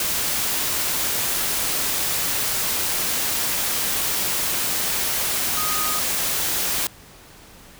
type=tone in noise; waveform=sine; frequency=1244 Hz; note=D#6; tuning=1 cent flat; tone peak=-27 dBFS; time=5.57-5.99 s; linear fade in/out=2 ms; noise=white; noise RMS=-23 dBFS; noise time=0-6.87 s; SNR=-7 dB; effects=pink hiss -46 dBFS RMS until 7.79 s